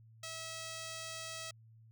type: tone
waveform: 5% pulse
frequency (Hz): 648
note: E5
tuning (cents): -30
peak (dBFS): -31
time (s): 0.23-1.51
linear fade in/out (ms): 5
effects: added 112 Hz sine -57 dBFS peak until 1.91 s